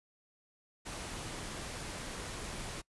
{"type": "noise", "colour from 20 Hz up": "pink", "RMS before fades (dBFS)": -42, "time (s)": [0.85, 2.82], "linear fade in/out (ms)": 20, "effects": ["noise-tail reverb RT60 0.1 s tail -22 dB re dry", "resampled to 24000 Hz"]}